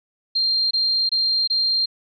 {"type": "tone bursts", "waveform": "sine", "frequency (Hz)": 4186, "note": "C8", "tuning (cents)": 0, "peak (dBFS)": -17, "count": 4, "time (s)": [0.35, 1.859], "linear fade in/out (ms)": 10, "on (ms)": 360, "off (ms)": 23, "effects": []}